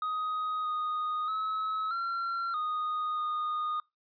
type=tone with pitch steps; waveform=triangle; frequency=1253 / 1239 / 1288 / 1368 / 1238 / 1230 Hz; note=D#6 / D#6 / E6 / F6 / D#6 / D#6; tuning=+12 / -8 / -41 / -36 / -9 / -20 cents; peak=-28 dBFS; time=0.02-3.8 s; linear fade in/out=2 ms; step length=630 ms; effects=noise-tail reverb RT60 0.2 s tail -23 dB re dry + resampled to 11025 Hz